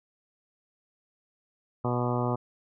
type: harmonic tone with a mistuned harmonic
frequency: 122.4 Hz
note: B2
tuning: 15 cents flat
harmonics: 1 / 2 / 3 / 4 / 5 / 6 / 7 / 8 / 9 / 10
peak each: -29 / -32 / -34 / -35 / -36 / -37 / -37 / -38 / -39 / -39 dBFS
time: 1.84-2.36 s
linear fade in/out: 10 ms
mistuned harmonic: 8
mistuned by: +21 cents
effects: none